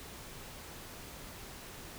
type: silence
effects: pink hiss -48 dBFS RMS until 1.98 s